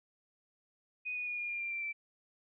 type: tone with pitch steps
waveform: sine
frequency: 2489 / 2466 / 2443 / 2421 / 2399 / 2377 / 2355 / 2333 Hz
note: D#7 / D#7 / D#7 / D#7 / D7 / D7 / D7 / D7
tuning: 0 / -16 / -32 / -48 / +36 / +20 / +4 / -12 cents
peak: -35 dBFS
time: 1.05-1.93 s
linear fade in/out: 20 ms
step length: 110 ms
effects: none